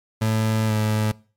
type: tone with pitch glide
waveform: 30% pulse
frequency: 110 to 107.8 Hz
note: A2 to A2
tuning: 0 to -35 cents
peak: -16 dBFS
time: 0.21-1.12 s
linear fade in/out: 10 ms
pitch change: -35 cents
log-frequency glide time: 0.67-0.72 s
effects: noise-tail reverb RT60 0.4 s tail -23 dB re dry + MP3 96 kbps

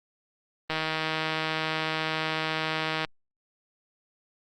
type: click train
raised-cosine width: 0.3 ms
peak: -12 dBFS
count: 372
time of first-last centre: 0.7-3.048 s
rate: 158 Hz
effects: Opus 32 kbps

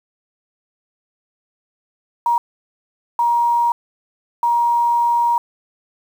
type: tone bursts at uneven times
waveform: sine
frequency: 946 Hz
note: A#5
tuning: 25 cents sharp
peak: -13 dBFS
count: 3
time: 2.26-2.38 / 3.19-3.72 / 4.43-5.38 s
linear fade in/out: 2 ms
effects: 7-bit

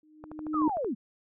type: tone with exponential growth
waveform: sine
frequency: 307.6 Hz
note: D#4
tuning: 20 cents flat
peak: -20 dBFS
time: 0.03-0.68 s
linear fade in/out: 2 ms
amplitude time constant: 140 ms
type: click train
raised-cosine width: 1 ms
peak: -28 dBFS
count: 9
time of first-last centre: 0.24-0.846 s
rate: 13.2 Hz
type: linear sweep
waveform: sine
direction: down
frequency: 1322 to 179 Hz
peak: -28 dBFS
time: 0.53-0.95 s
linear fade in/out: 20 ms
effects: none

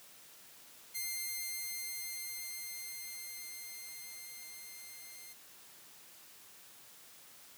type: tone with level ramp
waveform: 5% pulse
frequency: 2101 Hz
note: C7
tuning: 7 cents sharp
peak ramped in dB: -26 to -40 dBFS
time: 0.94-5.34 s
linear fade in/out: 20 ms
effects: white hiss -57 dBFS RMS until 7.57 s + high-pass 100 Hz 12 dB/octave

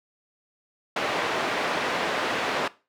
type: band-pass noise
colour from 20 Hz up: pink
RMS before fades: -27 dBFS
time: 0.96-2.68 s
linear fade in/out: 5 ms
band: 380 to 2800 Hz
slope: 12 dB/octave
effects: noise-tail reverb RT60 0.3 s tail -19 dB re dry

